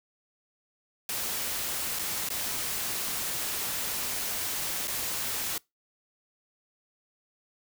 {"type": "noise with dropouts", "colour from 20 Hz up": "white", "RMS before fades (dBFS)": -32, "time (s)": [1.09, 5.58], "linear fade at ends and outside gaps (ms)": 2, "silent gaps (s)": [[1.989, 1.993], [2.289, 2.302], [4.874, 4.879]], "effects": ["noise-tail reverb RT60 0.2 s tail -24 dB re dry"]}